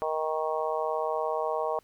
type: harmonic tone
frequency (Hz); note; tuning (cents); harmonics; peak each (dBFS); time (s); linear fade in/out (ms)
156.9; D#3; +15; 3 / 4 / 5 / 6 / 7; -32 / -31 / -34 / -35 / -35; 0.02-1.79; 0
effects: pink hiss -64 dBFS RMS until 1.83 s